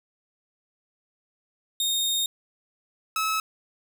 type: tone pair in turn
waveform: sawtooth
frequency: 3693 / 1294.8 Hz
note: A#7 / E6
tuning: -17 / -31 cents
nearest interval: octave + tritone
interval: 1814 cents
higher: first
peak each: -20 dBFS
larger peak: neither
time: 1.8-2.26 / 3.16-3.4 s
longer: first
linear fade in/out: 2 ms
effects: none